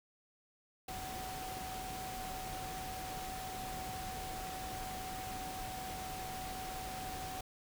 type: tone in noise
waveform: sine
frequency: 750 Hz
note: F#5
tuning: 23 cents sharp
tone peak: -43 dBFS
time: 0.88-7.41 s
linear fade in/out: 5 ms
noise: pink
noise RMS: -45 dBFS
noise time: 0.88-7.41 s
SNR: -1 dB
effects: none